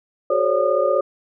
sine tone cluster, 371.8 / 427.3 / 536 / 572 / 1218 Hz, F#4 / G#4 / C5 / D5 / D#6, +8 / +49 / +42 / -46 / -37 cents, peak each -25 / -26 / -20 / -19 / -25 dBFS, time 0.3-1.01 s, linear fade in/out 5 ms, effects none

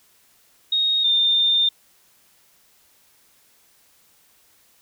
sine tone pair in turn, 3736 / 3613 Hz, A#7 / A7, +3 / +45 cents, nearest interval minor second, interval 58 cents, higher first, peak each -17 / -15 dBFS, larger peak second, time 0.72-1.04 / 1.04-1.69 s, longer second, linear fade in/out 5 ms, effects white hiss -58 dBFS RMS until 4.81 s

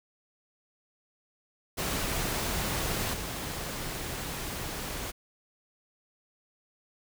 pink noise with level steps, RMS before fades -31 / -36 dBFS, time 1.77-5.12 s, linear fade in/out 20 ms, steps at 3.13 s, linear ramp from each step 10 ms, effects none

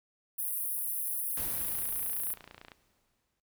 pink high-pass noise, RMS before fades -34 dBFS, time 0.38-2.34 s, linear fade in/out 10 ms, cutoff 9700 Hz, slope 96 dB/octave
pink noise with exponential decay, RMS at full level -42 dBFS, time 1.37-3.4 s, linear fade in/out 1 ms, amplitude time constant 440 ms
click train, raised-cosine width 0.3 ms, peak -31 dBFS, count 34, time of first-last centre 1.58-2.718 s, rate 29 Hz
effects noise-tail reverb RT60 0.2 s tail -19 dB re dry

